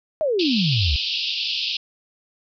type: exponential sweep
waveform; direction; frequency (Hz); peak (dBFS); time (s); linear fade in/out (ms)
sine; down; 654 to 64.1; -18; 0.21-0.96; 0
type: band-pass noise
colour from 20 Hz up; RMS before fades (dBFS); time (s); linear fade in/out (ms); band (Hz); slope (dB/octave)
pink; -25; 0.39-1.77; 5; 2600 to 5100; 96
effects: none